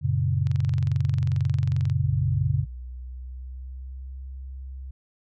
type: chord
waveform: sine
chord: F# major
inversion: none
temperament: equal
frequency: 92.5 / 116.54 / 138.59 Hz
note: F#2 / A#2 / C#3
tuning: 0 / 0 / 0 cents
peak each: -25 / -26 / -24 dBFS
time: 0.01-2.66 s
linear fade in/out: 50 ms
type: click train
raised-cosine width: 0.2 ms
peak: -24 dBFS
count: 33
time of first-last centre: 0.47-1.899 s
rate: 22.4 Hz
type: tone with pitch glide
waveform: sine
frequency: 60.7 to 65.81 Hz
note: B1 to C2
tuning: -29 to +11 cents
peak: -34 dBFS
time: 2.03-4.91 s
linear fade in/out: 5 ms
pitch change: +140 cents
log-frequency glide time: 2.32-4.19 s
effects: none